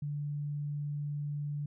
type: tone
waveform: sine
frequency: 146.1 Hz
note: D3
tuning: 9 cents flat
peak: -33 dBFS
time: 0.02-1.66 s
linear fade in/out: 5 ms
effects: none